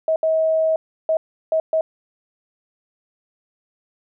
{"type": "tone bursts at uneven times", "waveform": "sine", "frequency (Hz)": 639, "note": "D#5", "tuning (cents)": 46, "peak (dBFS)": -15, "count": 5, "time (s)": [[0.08, 0.16], [0.23, 0.76], [1.09, 1.17], [1.52, 1.6], [1.73, 1.81]], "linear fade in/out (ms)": 2, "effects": []}